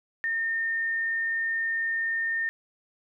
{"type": "tone", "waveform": "sine", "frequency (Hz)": 1821, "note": "A#6", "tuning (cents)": -41, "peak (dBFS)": -25, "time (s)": [0.24, 2.49], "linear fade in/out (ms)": 0, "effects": []}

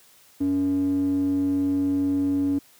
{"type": "tone with band-pass filter", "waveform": "square", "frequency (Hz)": 93.8, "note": "F#2", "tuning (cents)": 24, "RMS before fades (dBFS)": -23, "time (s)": [0.4, 2.59], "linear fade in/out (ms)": 10, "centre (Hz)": 290, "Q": 6.6, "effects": ["white hiss -55 dBFS RMS until 2.79 s", "high-pass 60 Hz 12 dB/octave"]}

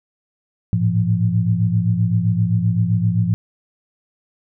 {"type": "tone cluster", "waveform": "sine", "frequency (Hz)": [106, 113.7, 172.2], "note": ["G#2", "A#2", "F3"], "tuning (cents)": [36, -43, -24], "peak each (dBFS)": -19, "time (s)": [0.73, 3.34], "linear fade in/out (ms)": 0, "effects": []}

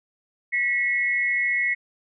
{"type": "tone pair together", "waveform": "sine", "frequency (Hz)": [1944, 2178], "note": ["B6", "C#7"], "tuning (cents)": [-28, -31], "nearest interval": "major second", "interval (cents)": 197, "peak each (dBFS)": [-23, -23], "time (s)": [0.52, 1.75], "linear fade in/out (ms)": 20, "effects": []}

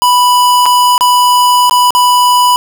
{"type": "tone with dropouts", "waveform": "square", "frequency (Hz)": 987.8, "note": "B5", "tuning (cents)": 0, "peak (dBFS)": -6, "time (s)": [0.02, 2.56], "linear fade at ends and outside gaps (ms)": 0, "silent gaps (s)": [[0.657, 0.662], [0.979, 1.009], [1.696, 1.71], [1.906, 1.95]], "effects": []}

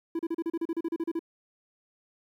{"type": "tone bursts", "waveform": "triangle", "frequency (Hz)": 331.9, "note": "E4", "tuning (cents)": 12, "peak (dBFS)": -25, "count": 14, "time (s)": [0.15, 1.193], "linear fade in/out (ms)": 5, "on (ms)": 42, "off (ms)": 35, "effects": ["11-bit"]}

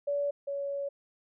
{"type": "tone pair in turn", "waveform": "sine", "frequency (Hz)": [572, 561.8], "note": ["D5", "C#5"], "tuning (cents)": [-46, 23], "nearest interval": "unison", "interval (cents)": 31, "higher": "first", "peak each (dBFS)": [-27, -31], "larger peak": "first", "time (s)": [[0.07, 0.31], [0.47, 0.89]], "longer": "second", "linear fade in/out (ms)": 10, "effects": []}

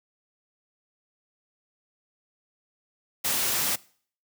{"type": "noise", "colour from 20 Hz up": "white", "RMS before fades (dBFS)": -26, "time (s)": [3.24, 3.76], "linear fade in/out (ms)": 10, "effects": ["noise-tail reverb RT60 0.5 s tail -22 dB re dry", "high-pass 100 Hz 12 dB/octave"]}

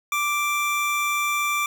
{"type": "tone pair together", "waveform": "square", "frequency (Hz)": [1174.7, 2351], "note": ["D6", "D7"], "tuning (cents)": [0, 1], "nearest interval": "octave", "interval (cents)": 1201, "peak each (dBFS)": -25, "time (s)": [0.12, 1.66], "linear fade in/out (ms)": 2, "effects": []}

